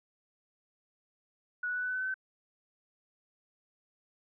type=tone with pitch steps; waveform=sine; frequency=1466 / 1475.3 / 1484.7 / 1494.2 / 1503.7 / 1513.3 / 1523 / 1532.7 Hz; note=F#6 / F#6 / F#6 / F#6 / F#6 / F#6 / F#6 / G6; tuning=-16 / -5 / +6 / +17 / +28 / +39 / +50 / -39 cents; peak=-31 dBFS; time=1.63-2.142 s; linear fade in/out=5 ms; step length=64 ms; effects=none